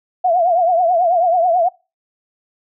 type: tone with vibrato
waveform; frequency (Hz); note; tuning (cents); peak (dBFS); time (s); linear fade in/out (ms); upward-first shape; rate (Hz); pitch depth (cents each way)
sine; 698.5; F5; 0; -11; 0.24-1.69; 10; triangle; 9.2; 130
effects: noise-tail reverb RT60 0.3 s tail -26 dB re dry